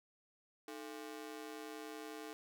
sawtooth ring-modulated tone, 374.1 Hz, F#4, 19 cents sharp, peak -39 dBFS, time 0.68-2.33 s, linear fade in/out 0 ms, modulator 65.4 Hz, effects none

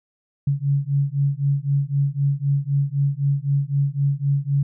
sine beating tone pair, 138.59 / 142.49 Hz, C#3 / C#3, 0 / +48 cents, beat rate 3.9 Hz, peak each -21 dBFS, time 0.47-4.63 s, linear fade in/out 5 ms, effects none

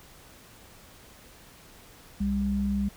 sine tone pair together, 66.74 / 200 Hz, C2 / G3, +35 / +35 cents, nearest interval octave + perfect fifth, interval 1900 cents, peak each -31 / -25 dBFS, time 2.2-2.89 s, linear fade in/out 10 ms, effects pink hiss -52 dBFS RMS until 2.96 s

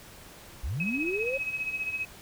sine linear sweep, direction up, 43.92 to 554.4 Hz, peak -29 dBFS, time 0.63-1.38 s, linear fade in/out 10 ms
sine tone with tremolo, 2552 Hz, D#7, 43 cents sharp, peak -27 dBFS, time 0.8-2.05 s, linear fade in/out 2 ms, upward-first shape sine, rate 15 Hz, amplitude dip 65%
effects pink hiss -49 dBFS RMS until 2.21 s

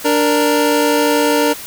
25% pulse tone pair together, 293.7 / 466.6 Hz, D4 / A#4, 0 / +2 cents, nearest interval minor sixth, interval 802 cents, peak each -11 dBFS, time 0.04-1.54 s, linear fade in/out 20 ms, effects white hiss -31 dBFS RMS until 1.66 s

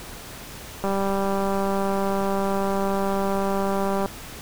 click train, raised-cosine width 1 ms, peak -12 dBFS, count 632, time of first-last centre 0.84-4.059 s, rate 196 Hz, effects pink hiss -39 dBFS RMS until 4.41 s

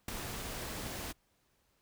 pink noise with ADSR envelope, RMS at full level -35 dBFS, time 0.08-1.13 s, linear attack 5 ms, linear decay 7 ms, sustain -6 dB, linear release 22 ms, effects pink hiss -74 dBFS RMS until 1.81 s

